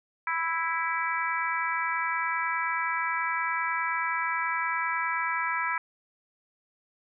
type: harmonic tone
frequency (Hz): 329.6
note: E4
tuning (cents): 0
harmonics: 3 / 4 / 5 / 6 / 7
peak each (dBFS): -31 / -32 / -33 / -34 / -34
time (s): 0.27-5.78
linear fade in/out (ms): 2
effects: none